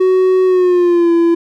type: tone with pitch glide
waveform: triangle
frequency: 372.7 to 337.8 Hz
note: F#4 to E4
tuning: +13 to +42 cents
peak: -6 dBFS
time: 0-1.35 s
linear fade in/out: 10 ms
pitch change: -171 cents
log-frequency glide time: 0.45-1.12 s
effects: none